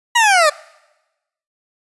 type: linear sweep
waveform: 20% pulse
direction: down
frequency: 975 to 575 Hz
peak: -5 dBFS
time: 0.15-0.5 s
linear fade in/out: 10 ms
effects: noise-tail reverb RT60 1.0 s tail -23 dB re dry + resampled to 24000 Hz